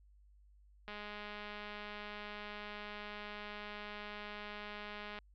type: click train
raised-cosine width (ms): 0.3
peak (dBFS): -30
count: 897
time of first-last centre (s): 0.88-5.188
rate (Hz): 208
effects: added 50 Hz sine -61 dBFS peak until 5.34 s + low-pass 4000 Hz 12 dB/octave